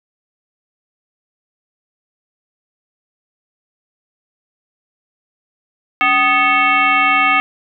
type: tone with frequency modulation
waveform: sine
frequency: 1725 Hz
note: A6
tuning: 35 cents flat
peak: -10 dBFS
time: 6.01-7.4 s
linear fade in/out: 0 ms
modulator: 481 Hz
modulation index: 2
effects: none